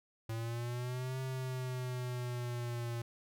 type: linear two-way sweep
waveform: square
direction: up then down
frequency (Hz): 112.2 to 131.4 to 117.2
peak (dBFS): -37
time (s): 0.29-3.02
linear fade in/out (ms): 5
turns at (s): 1.2
effects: none